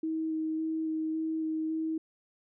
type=tone with vibrato; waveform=sine; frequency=317.6 Hz; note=D#4; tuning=36 cents sharp; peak=-29 dBFS; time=0.03-1.98 s; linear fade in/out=5 ms; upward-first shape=square; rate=1.8 Hz; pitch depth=9 cents each way; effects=none